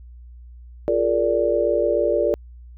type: chord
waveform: sine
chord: Bb dominant seventh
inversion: second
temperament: just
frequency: 349.6 / 419.5 / 466.2 / 582.7 Hz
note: F4 / Ab4 / Bb4 / D5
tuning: +2 / +17 / 0 / -14 cents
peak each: -24 / -24 / -23 / -20 dBFS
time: 0.88-2.34 s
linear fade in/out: 0 ms
effects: added 60 Hz sine -39 dBFS peak until 2.77 s